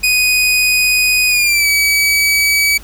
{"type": "tone with pitch glide", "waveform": "sawtooth", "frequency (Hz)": [2489, 2282], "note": ["D#7", "C#7"], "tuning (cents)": [0, 50], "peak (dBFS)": -7, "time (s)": [0.03, 2.78], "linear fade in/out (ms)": 10, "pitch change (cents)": -150, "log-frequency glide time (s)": [1.29, 1.68], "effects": ["added 50 Hz sine -35 dBFS peak until 2.83 s", "pink hiss -40 dBFS RMS until 2.83 s"]}